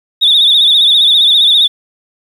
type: tone with vibrato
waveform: sine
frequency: 3605 Hz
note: A7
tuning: 41 cents sharp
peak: -4 dBFS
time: 0.21-1.68 s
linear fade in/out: 20 ms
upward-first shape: sine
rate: 15 Hz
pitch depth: 87 cents each way
effects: tanh soft clip ceiling -1 dBFS + 7-bit